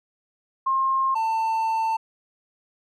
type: tone pair in turn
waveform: sine / triangle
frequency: 1066 / 893.3 Hz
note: C6 / A5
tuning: +32 / +26 cents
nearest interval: minor third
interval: 306 cents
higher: first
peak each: -19 dBFS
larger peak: neither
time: 0.66-1.15 / 1.15-1.97 s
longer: second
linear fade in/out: 10 ms
effects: none